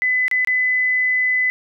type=tone with dropouts; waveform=sine; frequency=2009 Hz; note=B6; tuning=29 cents sharp; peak=-15 dBFS; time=0.02-1.5 s; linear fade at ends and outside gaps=0 ms; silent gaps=0.281-0.313 / 0.448-0.473 s; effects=none